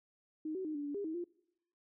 sine tone with pitch steps, 311.1 / 376.8 / 308.9 / 290 / 288.2 / 403.7 / 318.2 / 348.5 Hz, D#4 / F#4 / D#4 / D4 / D4 / G#4 / D#4 / F4, 0 / +32 / -12 / -22 / -33 / -49 / +39 / -4 cents, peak -36 dBFS, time 0.45-1.242 s, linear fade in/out 5 ms, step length 99 ms, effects noise-tail reverb RT60 0.8 s tail -22 dB re dry

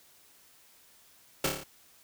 pink noise with echo, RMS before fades -27 dBFS, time 1.44-1.47 s, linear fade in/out 5 ms, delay 28 ms, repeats 6, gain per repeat -3 dB, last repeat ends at 1.638 s, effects white hiss -60 dBFS RMS until 2.03 s

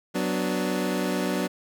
25% pulse chord, B minor, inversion second, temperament equal with one note detuned, 186.07 / 246.9 / 293.7 Hz, F#3 / B3 / D4, +10 / 0 / 0 cents, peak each -24 / -26 / -26 dBFS, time 0.14-1.48 s, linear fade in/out 20 ms, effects none

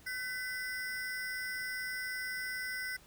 square ring-modulated tone, 1760 Hz, A6, in tune, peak -34 dBFS, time 0.06-2.97 s, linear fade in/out 10 ms, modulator 242 Hz, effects pink hiss -60 dBFS RMS until 3.06 s

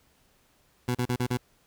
20% pulse tone bursts, 123.47 Hz, B2, in tune, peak -20 dBFS, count 5, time 0.88-1.372 s, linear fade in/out 5 ms, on 68 ms, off 38 ms, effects pink hiss -65 dBFS RMS until 1.66 s

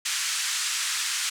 white band-pass noise, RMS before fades -28 dBFS, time 0.05-1.3 s, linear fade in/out 10 ms, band 1300 to 8400 Hz, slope 24 dB/octave, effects none

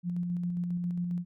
sine tone with tremolo, 175.6 Hz, F3, 10 cents sharp, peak -28 dBFS, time 0.03-1.25 s, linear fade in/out 50 ms, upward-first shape square, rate 7.4 Hz, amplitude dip 25%, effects none

